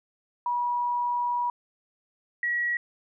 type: tone pair in turn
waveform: sine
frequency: 968 / 1918.2 Hz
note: B5 / A#6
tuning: -35 / +49 cents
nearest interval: octave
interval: 1184 cents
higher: second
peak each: -24 dBFS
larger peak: neither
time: 0.46-1.5 / 2.43-2.77 s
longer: first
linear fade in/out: 2 ms
effects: none